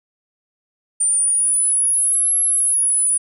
sine linear two-way sweep, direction up then down, 9040 to 11175 to 9720 Hz, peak -14 dBFS, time 1-3.18 s, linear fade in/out 10 ms, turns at 2.38 s, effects none

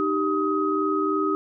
sine tone cluster, 307.1 / 390.2 / 1261 Hz, D#4 / G4 / D#6, -23 / -8 / +23 cents, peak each -25 dBFS, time 0-1.35 s, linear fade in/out 0 ms, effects none

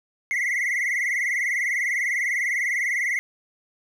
triangle tone with vibrato, 2046 Hz, C7, 39 cents flat, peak -20 dBFS, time 0.31-3.19 s, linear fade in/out 0 ms, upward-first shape triangle, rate 20 Hz, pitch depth 140 cents each way, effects none

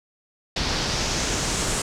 pink noise with low-pass filter sweep, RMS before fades -25 dBFS, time 0.56-1.82 s, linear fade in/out 5 ms, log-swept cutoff 4700 to 8200 Hz, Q 2.4, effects none

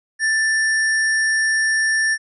sine tone with sample-and-hold, 1766 Hz, A6, 6 cents sharp, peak -15 dBFS, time 0.19-2.18 s, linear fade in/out 50 ms, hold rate 7350 Hz, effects resampled to 24000 Hz

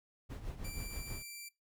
brown noise with tremolo, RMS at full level -40 dBFS, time 0.29-1.23 s, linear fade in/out 20 ms, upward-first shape triangle, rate 6.3 Hz, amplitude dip 70%
10% pulse tone, 2349 Hz, D7, in tune, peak -37 dBFS, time 0.64-1.49 s, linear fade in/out 10 ms
effects noise-tail reverb RT60 0.2 s tail -21 dB re dry

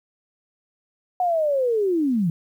sine linear sweep, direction down, 738 to 155.56 Hz, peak -18 dBFS, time 1.2-2.3 s, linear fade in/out 2 ms, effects 9-bit

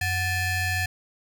35% pulse ring-modulated tone, 830.6 Hz, G#5, in tune, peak -19 dBFS, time 0.01-0.86 s, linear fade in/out 5 ms, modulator 922 Hz, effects none

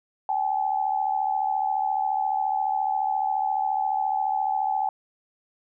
sine tone pair together, 775.6 / 850 Hz, G5 / G#5, -19 / +40 cents, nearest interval major second, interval 159 cents, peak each -25 dBFS, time 0.29-4.89 s, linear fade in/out 2 ms, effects none

